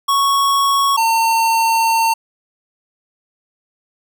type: tone pair in turn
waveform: square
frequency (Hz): 1108.7 / 906.8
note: C#6 / A#5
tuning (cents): 0 / -48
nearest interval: minor third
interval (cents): 348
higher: first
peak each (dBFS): -13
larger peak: neither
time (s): 0.08-0.97 / 0.97-2.14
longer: second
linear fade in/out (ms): 10
effects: none